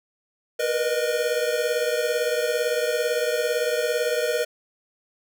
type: tone cluster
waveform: square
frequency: 474.1 / 491.9 / 615 Hz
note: A#4 / B4 / D#5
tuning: +29 / -7 / -20 cents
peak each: -27 dBFS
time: 0.59-4.45 s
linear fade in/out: 10 ms
effects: none